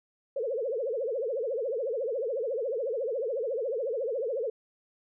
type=tone with vibrato; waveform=sine; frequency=493.9 Hz; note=B4; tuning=in tune; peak=-28 dBFS; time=0.36-4.5 s; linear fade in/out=5 ms; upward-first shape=triangle; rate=14 Hz; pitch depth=290 cents each way; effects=none